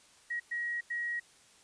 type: tone bursts at uneven times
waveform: sine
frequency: 1900 Hz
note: A#6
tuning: 33 cents sharp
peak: -32 dBFS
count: 3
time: 0.3-0.4 / 0.51-0.81 / 0.9-1.2 s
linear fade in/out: 10 ms
effects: white hiss -61 dBFS RMS until 1.63 s + resampled to 22050 Hz